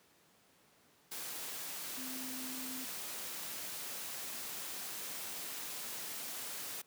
sine tone in noise, 258.1 Hz, C4, 23 cents flat, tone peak -45 dBFS, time 1.97-2.85 s, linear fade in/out 10 ms, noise white, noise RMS -43 dBFS, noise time 1.11-6.82 s, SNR -5 dB, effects pink hiss -67 dBFS RMS until 6.86 s + high-pass 150 Hz 12 dB/octave

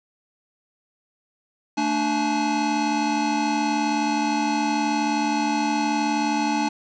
square tone cluster, 223.7 / 296.7 / 851 Hz, A3 / D4 / G#5, +29 / +18 / +42 cents, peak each -28 / -25 / -25 dBFS, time 1.77-6.69 s, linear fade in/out 10 ms, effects resampled to 16000 Hz + 8-bit

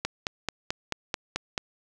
click train, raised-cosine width 0.2 ms, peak -10 dBFS, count 8, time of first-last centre 0.05-1.578 s, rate 4.58 Hz, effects none

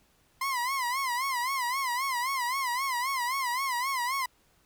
30% pulse tone with vibrato, 1027 Hz, C6, 33 cents flat, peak -25 dBFS, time 0.41-4.26 s, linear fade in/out 5 ms, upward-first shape sine, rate 3.8 Hz, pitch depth 130 cents each way, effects pink hiss -66 dBFS RMS until 4.65 s

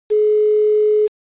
sine tone with quantisation, 424.4 Hz, G#4, 38 cents sharp, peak -11 dBFS, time 0.1-1.08 s, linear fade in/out 20 ms, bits 6, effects resampled to 8000 Hz

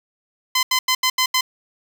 10% pulse tone bursts at uneven times, 1026 Hz, C6, 34 cents flat, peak -7 dBFS, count 6, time 0.55-0.63 / 0.71-0.79 / 0.88-0.95 / 1.03-1.1 / 1.18-1.26 / 1.34-1.41 s, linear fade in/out 5 ms, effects none

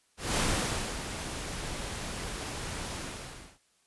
pink noise with ADSR envelope, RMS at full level -27 dBFS, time 0.17-3.59 s, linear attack 200 ms, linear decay 590 ms, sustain -10 dB, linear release 640 ms, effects white hiss -69 dBFS RMS until 3.86 s + resampled to 24000 Hz

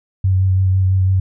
sine tone with vibrato, 94.3 Hz, F#2, 33 cents sharp, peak -11 dBFS, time 0.24-1.2 s, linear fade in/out 5 ms, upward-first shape sine, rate 6 Hz, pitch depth 19 cents each way, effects none

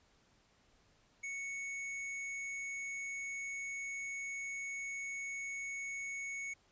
square tone, 2217 Hz, C#7, in tune, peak -40 dBFS, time 1.23-6.54 s, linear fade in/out 10 ms, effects pink hiss -70 dBFS RMS until 6.71 s + resampled to 16000 Hz

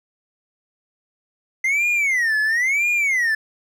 triangle tone with vibrato, 2043 Hz, C7, 42 cents flat, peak -15 dBFS, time 1.64-3.35 s, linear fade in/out 5 ms, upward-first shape sine, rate 0.99 Hz, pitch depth 300 cents each way, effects none

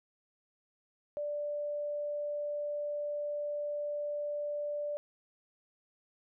sine tone, 587.3 Hz, D5, in tune, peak -33 dBFS, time 1.17-4.97 s, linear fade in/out 0 ms, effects none

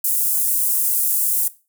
pink high-pass noise, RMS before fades -19 dBFS, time 0.04-1.48 s, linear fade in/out 5 ms, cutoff 9600 Hz, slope 24 dB/octave, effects noise-tail reverb RT60 0.3 s tail -17 dB re dry

